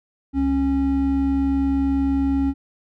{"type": "tone pair together", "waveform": "triangle", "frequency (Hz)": [68.5, 274], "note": ["C#2", "C#4"], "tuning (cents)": [-20, -20], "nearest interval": "2 octaves", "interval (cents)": 2400, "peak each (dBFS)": [-23, -16], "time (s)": [0.33, 2.54], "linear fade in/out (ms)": 50, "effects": []}